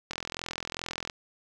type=click train; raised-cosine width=0.2 ms; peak=-16 dBFS; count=43; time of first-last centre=0.11-1.098 s; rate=42.5 Hz; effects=none